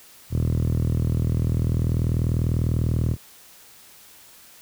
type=tone with band-pass filter; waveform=5% pulse; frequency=40.17 Hz; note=E1; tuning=44 cents flat; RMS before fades=-22 dBFS; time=0.3-3.17 s; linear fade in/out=50 ms; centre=100 Hz; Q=2.8; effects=white hiss -49 dBFS RMS until 4.61 s